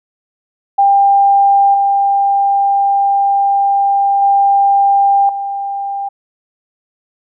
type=tone with level steps; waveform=sine; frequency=796 Hz; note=G5; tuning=26 cents sharp; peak=-6 / -9 / -7 / -17 dBFS; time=0.78-6.09 s; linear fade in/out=10 ms; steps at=1.74 / 4.22 / 5.29 s; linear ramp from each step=2 ms; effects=none